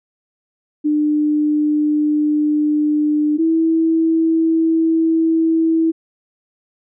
sine tone pair in turn, 300 / 325.1 Hz, D4 / E4, +37 / -24 cents, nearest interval minor second, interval 139 cents, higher second, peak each -13 / -12 dBFS, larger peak second, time 0.84-3.38 / 3.38-5.92 s, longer neither, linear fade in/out 20 ms, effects none

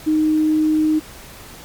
sine tone, 310 Hz, D#4, 6 cents flat, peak -13 dBFS, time 0.06-1 s, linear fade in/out 20 ms, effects pink hiss -39 dBFS RMS until 1.64 s + MP3 96 kbps

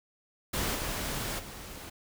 pink noise with level steps, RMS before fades -31 / -34 / -44 dBFS, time 0.53-1.9 s, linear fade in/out 10 ms, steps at 0.74 / 1.38 s, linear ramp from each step 20 ms, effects none

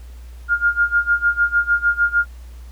sine tone with tremolo, 1413 Hz, F6, 20 cents sharp, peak -11 dBFS, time 0.48-2.26 s, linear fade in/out 50 ms, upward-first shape sine, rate 6.6 Hz, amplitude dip 90%, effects added 60 Hz sine -34 dBFS peak until 2.71 s + pink hiss -52 dBFS RMS until 2.71 s

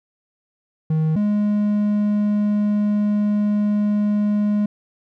triangle tone pair in turn, 157.4 / 207.9 Hz, D#3 / G#3, +20 / +2 cents, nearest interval perfect fourth, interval 482 cents, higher second, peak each -14 dBFS, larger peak neither, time 0.9-1.16 / 1.16-4.66 s, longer second, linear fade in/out 5 ms, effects none

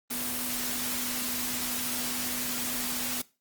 sine tone in noise, 246.9 Hz, B3, in tune, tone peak -39 dBFS, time 0.1-3.22 s, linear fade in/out 10 ms, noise white, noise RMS -32 dBFS, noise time 0.1-3.22 s, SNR -10 dB, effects noise-tail reverb RT60 0.3 s tail -20 dB re dry + Opus 24 kbps

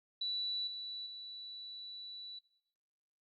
sine tone with level steps, 3950 Hz, B7, in tune, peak -34 / -40 / -44 dBFS, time 0.21-2.39 s, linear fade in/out 5 ms, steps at 0.67 / 1.06 s, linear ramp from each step 5 ms, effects noise-tail reverb RT60 0.7 s tail -19 dB re dry + Opus 48 kbps

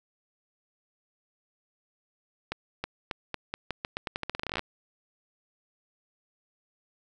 accelerating click train, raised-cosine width 0.3 ms, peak -15 dBFS, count 23, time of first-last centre 2.52-4.594 s, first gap 320 ms, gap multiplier 0.85, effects none

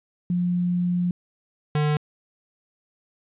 sine / square tone pair in turn, 177.2 / 149.86 Hz, F3 / D3, +25 / +35 cents, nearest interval minor third, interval 290 cents, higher first, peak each -20 dBFS, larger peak neither, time 0.3-1.11 / 1.75-1.97 s, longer first, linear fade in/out 2 ms, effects resampled to 8000 Hz + 10-bit

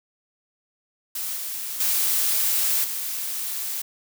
blue noise with level steps, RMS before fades -29 / -31 / -22 / -29 dBFS, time 1.15-3.82 s, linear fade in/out 5 ms, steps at 1.36 / 1.8 / 2.84 s, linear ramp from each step 5 ms, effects none

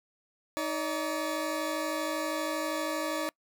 20% pulse tone pair together, 312.9 / 573.2 Hz, D#4 / D5, +10 / -42 cents, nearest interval minor seventh, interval 1048 cents, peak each -28 dBFS, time 0.57-3.29 s, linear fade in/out 0 ms, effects noise-tail reverb RT60 0.1 s tail -25 dB re dry

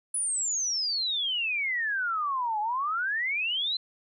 sine exponential two-way sweep, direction down then up, 10130 to 825 to 4134 Hz, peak -26 dBFS, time 0.14-3.77 s, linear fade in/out 5 ms, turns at 2.6 s, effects none

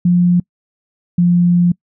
sine tone pair in turn, 176.5 / 175.08 Hz, F3 / F3, +19 / +5 cents, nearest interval unison, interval 14 cents, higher first, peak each -8 dBFS, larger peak neither, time 0.05-0.4 / 1.18-1.72 s, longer second, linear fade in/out 5 ms, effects noise-tail reverb RT60 0.1 s tail -26 dB re dry

